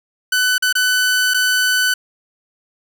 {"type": "tone with dropouts", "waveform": "sawtooth", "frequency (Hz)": 1500, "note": "F#6", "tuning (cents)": 23, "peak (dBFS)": -10, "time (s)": [0.32, 1.94], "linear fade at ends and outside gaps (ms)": 5, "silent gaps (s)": [[0.581, 0.623], [0.727, 0.752], [1.338, 1.343]], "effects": []}